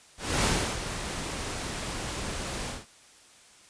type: noise with ADSR envelope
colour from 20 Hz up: pink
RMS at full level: -24 dBFS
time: 0.17-2.86 s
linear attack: 260 ms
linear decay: 340 ms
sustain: -10 dB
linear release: 190 ms
effects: white hiss -55 dBFS RMS until 3.69 s + resampled to 22050 Hz